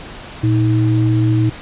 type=tone pair together; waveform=sine; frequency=116.54 / 316.5 Hz; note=A#2 / D#4; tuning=0 / +30 cents; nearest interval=octave + perfect fourth; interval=1730 cents; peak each=-12 / -17 dBFS; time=0.43-1.5 s; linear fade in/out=10 ms; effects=pink hiss -33 dBFS RMS until 1.61 s + resampled to 8000 Hz